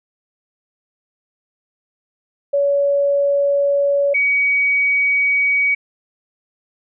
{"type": "tone pair in turn", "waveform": "sine", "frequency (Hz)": [565, 2260], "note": ["C#5", "C#7"], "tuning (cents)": [33, 33], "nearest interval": "2 octaves", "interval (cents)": 2400, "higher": "second", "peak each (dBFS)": -13, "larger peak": "neither", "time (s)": [[2.53, 4.14], [4.14, 5.75]], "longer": "neither", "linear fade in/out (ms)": 10, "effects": []}